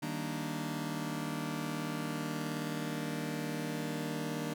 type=chord; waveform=sawtooth; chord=Eb major seventh; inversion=none; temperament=just; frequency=155.56 / 194.45 / 233.3 / 291.7 Hz; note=Eb3 / G3 / Bb3 / D4; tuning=0 / -14 / +2 / -12 cents; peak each=-35 / -40 / -36 / -36 dBFS; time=0.02-4.54 s; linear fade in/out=10 ms; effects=none